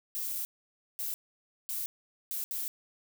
violet noise bursts at uneven times, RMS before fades -35 dBFS, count 5, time 0.15-0.45 / 0.99-1.14 / 1.69-1.86 / 2.31-2.44 / 2.51-2.68 s, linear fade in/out 0 ms, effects none

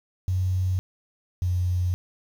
sine tone pair in turn, 92.5 / 90.02 Hz, F#2 / F#2, 0 / -47 cents, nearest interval unison, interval 47 cents, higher first, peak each -21 dBFS, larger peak neither, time 0.28-0.79 / 1.42-1.94 s, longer second, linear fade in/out 0 ms, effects 8-bit

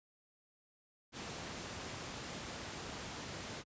pink noise, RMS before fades -44 dBFS, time 1.12-3.64 s, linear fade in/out 50 ms, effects high-pass 80 Hz 12 dB/octave + resampled to 16000 Hz

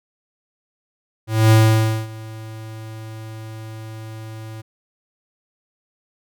square tone with ADSR envelope, 110.4 Hz, A2, 6 cents sharp, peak -9 dBFS, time 1.27-4.62 s, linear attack 240 ms, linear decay 560 ms, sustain -23 dB, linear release 15 ms, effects none

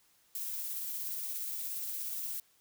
violet noise with tremolo, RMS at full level -37 dBFS, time 0.35-2.4 s, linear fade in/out 2 ms, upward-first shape triangle, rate 17 Hz, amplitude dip 25%, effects white hiss -68 dBFS RMS until 2.6 s

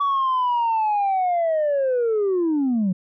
sine linear sweep, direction down, 1141 to 176.3 Hz, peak -16 dBFS, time 0-2.93 s, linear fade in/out 10 ms, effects tanh soft clip ceiling -16 dBFS

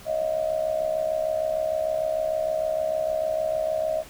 sine tone with amplitude modulation, 633 Hz, D#5, 30 cents sharp, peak -19 dBFS, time 0.05-4.04 s, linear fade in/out 50 ms, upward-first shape sine, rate 66.6 Hz, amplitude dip 80%, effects pink hiss -46 dBFS RMS until 4.09 s

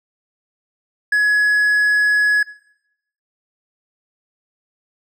triangle tone with hard clipping, 1685 Hz, G#6, 25 cents sharp, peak -13 dBFS, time 1.12-2.43 s, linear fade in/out 5 ms, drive 5 dB, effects noise-tail reverb RT60 0.8 s tail -19 dB re dry

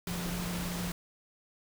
sine tone in noise, 175.9 Hz, F3, 13 cents sharp, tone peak -35 dBFS, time 0.07-0.92 s, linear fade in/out 2 ms, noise pink, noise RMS -38 dBFS, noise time 0.07-0.92 s, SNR 0 dB, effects none

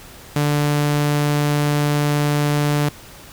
sawtooth tone, 146.83 Hz, D3, in tune, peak -12 dBFS, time 0.36-2.89 s, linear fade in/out 2 ms, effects pink hiss -41 dBFS RMS until 3.32 s

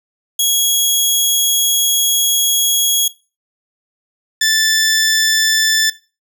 15% pulse tone pair in turn, 3322 / 1759.8 Hz, G#7 / A6, 0 / 0 cents, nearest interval major seventh, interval 1100 cents, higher first, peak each -5 dBFS, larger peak neither, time 0.39-3.08 / 4.41-5.9 s, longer first, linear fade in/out 5 ms, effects noise-tail reverb RT60 0.3 s tail -17 dB re dry

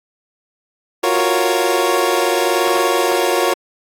25% pulse chord, Gb major seventh, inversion third, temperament equal, 349.2 / 370 / 466.2 / 554.4 Hz, F4 / Gb4 / Bb4 / Db5, 0 / 0 / 0 / 0 cents, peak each -16 dBFS, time 1.03-3.54 s, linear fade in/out 10 ms, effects AAC 48 kbps

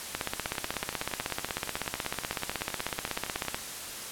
two click trains, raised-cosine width 0.3 ms, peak -13 / -21 dBFS, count 56 / 33, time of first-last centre 0.15-3.545 / 0.46-3.451 s, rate 16.2 / 10.7 Hz, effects white hiss -39 dBFS RMS until 4.11 s + low-pass 12000 Hz 12 dB/octave

